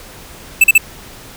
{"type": "tone bursts", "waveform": "square", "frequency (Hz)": 2637, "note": "E7", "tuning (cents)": 0, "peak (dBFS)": -4, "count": 3, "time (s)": [0.61, 0.78], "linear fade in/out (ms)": 5, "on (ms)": 30, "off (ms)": 40, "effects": ["pink hiss -36 dBFS RMS until 1.36 s"]}